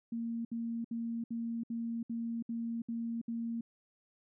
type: tone bursts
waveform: sine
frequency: 231.3 Hz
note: A#3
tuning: 13 cents flat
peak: -34 dBFS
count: 9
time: 0.12-3.61 s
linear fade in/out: 5 ms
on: 330 ms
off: 65 ms
effects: none